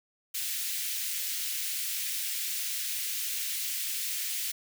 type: high-pass noise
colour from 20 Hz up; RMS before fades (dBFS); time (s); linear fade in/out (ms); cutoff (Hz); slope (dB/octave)
white; -33; 0.34-4.52; 10; 2000; 24
effects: none